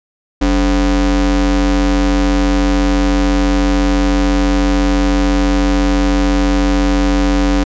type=ring-modulated tone; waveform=square; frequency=120 Hz; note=B2; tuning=49 cents flat; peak=-8 dBFS; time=0.41-7.64 s; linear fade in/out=10 ms; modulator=167 Hz; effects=resampled to 16000 Hz